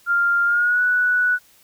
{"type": "tone with pitch glide", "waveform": "sine", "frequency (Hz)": [1396.9, 1477.4], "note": ["F6", "F#6"], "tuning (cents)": [0, -3], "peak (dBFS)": -15, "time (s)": [0.06, 1.39], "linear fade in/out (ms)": 50, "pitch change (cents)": 97, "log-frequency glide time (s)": [0.45, 0.82], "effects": ["white hiss -54 dBFS RMS until 1.63 s"]}